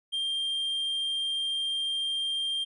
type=tone; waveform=triangle; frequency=3187 Hz; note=G7; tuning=28 cents sharp; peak=-26 dBFS; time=0.12-2.65 s; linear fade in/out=20 ms; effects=resampled to 24000 Hz